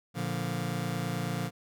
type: chord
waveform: sawtooth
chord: Bb major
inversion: none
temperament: just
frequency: 116.54 / 145.68 / 174.81 Hz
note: Bb2 / D3 / F3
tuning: 0 / -14 / +2 cents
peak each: -31 / -31 / -30 dBFS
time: 0.14-1.51 s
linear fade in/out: 50 ms
effects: none